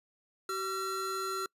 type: tone pair together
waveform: square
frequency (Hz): 381 / 1359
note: G4 / F6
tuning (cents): -49 / -48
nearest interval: octave + minor seventh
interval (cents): 2201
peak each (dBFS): -38 / -35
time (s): 0.49-1.46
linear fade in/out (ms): 2
effects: noise-tail reverb RT60 0.1 s tail -26 dB re dry + resampled to 32000 Hz